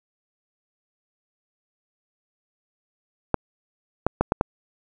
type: clicks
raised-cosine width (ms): 1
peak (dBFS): -4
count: 5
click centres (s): 3.343 / 4.066 / 4.21 / 4.321 / 4.411
effects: none